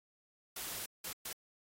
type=noise bursts at uneven times; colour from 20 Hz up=white; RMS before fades=-42 dBFS; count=3; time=0.56-0.86 / 1.04-1.13 / 1.25-1.33 s; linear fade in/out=5 ms; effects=AAC 48 kbps